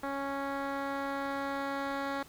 10% pulse tone with low-pass filter sweep, 276.8 Hz, C#4, 2 cents flat, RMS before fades -35 dBFS, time 0.03-2.23 s, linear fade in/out 5 ms, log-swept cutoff 1800 to 3200 Hz, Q 0.7, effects pink hiss -56 dBFS RMS until 2.28 s

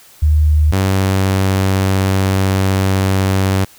sine / sawtooth tone pair in turn, 76.1 / 95.88 Hz, D#2 / G2, -38 / -38 cents, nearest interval major third, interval 400 cents, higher second, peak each -8 dBFS, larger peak neither, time 0.22-0.72 / 0.72-3.65 s, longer second, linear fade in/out 10 ms, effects white hiss -44 dBFS RMS until 3.78 s

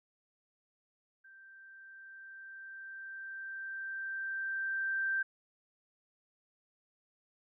sine tone with level ramp, 1568 Hz, G6, in tune, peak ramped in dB -54 to -29 dBFS, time 1.24-5.23 s, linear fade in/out 10 ms, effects none

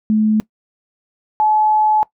sine tone pair in turn, 215.6 / 857.2 Hz, A3 / A5, -35 / -45 cents, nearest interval 2 octaves, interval 2390 cents, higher second, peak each -11 dBFS, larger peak neither, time 0.1-0.4 / 1.4-2.03 s, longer second, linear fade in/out 0 ms, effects noise-tail reverb RT60 0.1 s tail -20 dB re dry

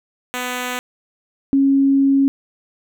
5% pulse / sine tone pair in turn, 249.2 / 274.2 Hz, B3 / C#4, +16 / -19 cents, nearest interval major second, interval 165 cents, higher second, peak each -11 dBFS, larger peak neither, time 0.34-0.79 / 1.53-2.28 s, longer second, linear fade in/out 0 ms, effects none

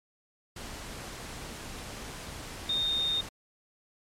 sine tone in noise, 3671 Hz, A#7, 27 cents flat, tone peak -26 dBFS, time 2.69-3.21 s, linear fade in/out 5 ms, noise pink, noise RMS -41 dBFS, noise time 0.56-3.29 s, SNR +12 dB, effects low-pass 10000 Hz 12 dB/octave + MP3 96 kbps

